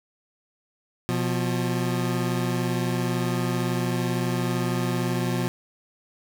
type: tone pair together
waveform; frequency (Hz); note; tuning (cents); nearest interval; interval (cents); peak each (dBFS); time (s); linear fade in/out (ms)
25% pulse; 123.7 / 176.6; B2 / F3; +3 / +20; tritone; 617; -22 / -23; 1.09-5.48; 0
effects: none